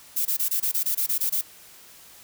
violet noise bursts, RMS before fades -24 dBFS, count 11, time 0.16-1.414 s, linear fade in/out 10 ms, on 94 ms, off 22 ms, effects white hiss -49 dBFS RMS until 2.23 s

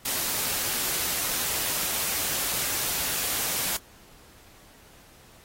white noise, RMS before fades -28 dBFS, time 0.05-3.77 s, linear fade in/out 5 ms, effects pink hiss -54 dBFS RMS until 5.44 s + AAC 48 kbps

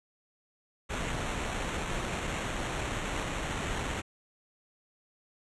pink noise with sample-and-hold, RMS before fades -34 dBFS, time 0.89-4.02 s, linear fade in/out 20 ms, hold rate 4900 Hz, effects resampled to 24000 Hz

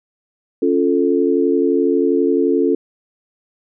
sine chord, Db augmented, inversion none, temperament equal, 277.2 / 349.2 / 440 Hz, Db4 / F4 / A4, 0 / 0 / 0 cents, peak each -17 dBFS, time 0.62-2.75 s, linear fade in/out 5 ms, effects none

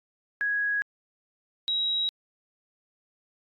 sine tone pair in turn, 1661.2 / 3843 Hz, G#6 / B7, 0 / -48 cents, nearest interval octave + minor third, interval 1452 cents, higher second, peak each -24 dBFS, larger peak neither, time 0.41-0.82 / 1.68-2.09 s, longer neither, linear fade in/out 0 ms, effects AAC 48 kbps

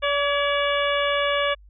harmonic tone with a mistuned harmonic, 573 Hz, D5, 43 cents flat, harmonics 1 / 2 / 3 / 4 / 5 / 6, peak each -23 / -26 / -28 / -29 / -30 / -31 dBFS, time 0.02-1.55 s, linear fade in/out 20 ms, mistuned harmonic 3, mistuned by -35 cents, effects added 50 Hz sine -46 dBFS peak until 1.69 s

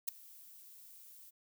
violet noise with ADSR envelope, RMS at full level -32 dBFS, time 0.07-1.31 s, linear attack 16 ms, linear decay 5 ms, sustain -24 dB, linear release 23 ms, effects none

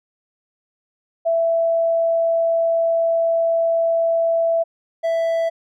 sine / triangle tone pair in turn, 664 / 661.5 Hz, E5 / E5, +12 / +6 cents, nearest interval unison, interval 6 cents, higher first, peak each -15 dBFS, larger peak neither, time 1.25-4.64 / 5.03-5.5 s, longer first, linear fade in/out 20 ms, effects none

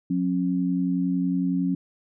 sine tone pair together, 180.39 / 271.3 Hz, F#3 / C#4, -44 / -37 cents, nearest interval perfect fifth, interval 707 cents, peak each -24 dBFS, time 0.1-1.75 s, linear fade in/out 5 ms, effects none

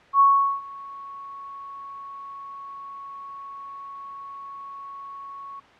sine tone with ADSR envelope, 1108.7 Hz, C#6, in tune, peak -11 dBFS, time 0.13-5.6 s, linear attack 69 ms, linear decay 410 ms, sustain -24 dB, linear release 9 ms, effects white hiss -50 dBFS RMS until 5.79 s + low-pass 2000 Hz 12 dB/octave

